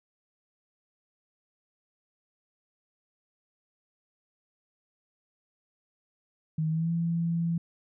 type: tone with pitch glide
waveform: sine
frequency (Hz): 157.6 to 167.94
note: D#3 to E3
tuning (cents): +23 to +33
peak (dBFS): -25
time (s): 6.58-7.58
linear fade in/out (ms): 5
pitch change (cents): +110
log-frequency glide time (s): 6.69-6.91
effects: none